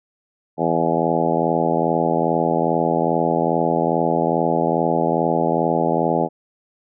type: harmonic tone with a mistuned harmonic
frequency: 82.41 Hz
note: E2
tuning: in tune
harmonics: 2 / 3 / 4 / 5 / 6 / 7 / 8 / 9 / 10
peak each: -25 / -25 / -25 / -25 / -25 / -25 / -25 / -25 / -25 dBFS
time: 0.57-6.29 s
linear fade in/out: 50 ms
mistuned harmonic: 10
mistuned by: +41 cents
effects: none